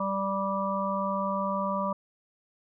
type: harmonic tone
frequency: 195.4 Hz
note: G3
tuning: 5 cents flat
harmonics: 1 / 3 / 5 / 6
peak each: -32 / -32 / -32 / -32 dBFS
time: 0-1.93 s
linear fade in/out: 5 ms
effects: none